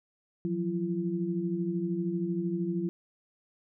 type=tone cluster; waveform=sine; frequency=168.9 / 181.8 / 339.4 Hz; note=E3 / F#3 / F4; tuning=+42 / -30 / -49 cents; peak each=-36 / -31 / -32 dBFS; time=0.45-2.89 s; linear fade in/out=0 ms; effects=none